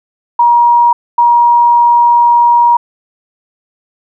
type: tone pair in turn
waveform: sine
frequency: 951 / 951 Hz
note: A#5 / A#5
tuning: +34 / +34 cents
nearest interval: unison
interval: 0 cents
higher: neither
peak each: -4 dBFS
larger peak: neither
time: 0.39-0.93 / 1.18-2.77 s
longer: second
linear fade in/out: 5 ms
effects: none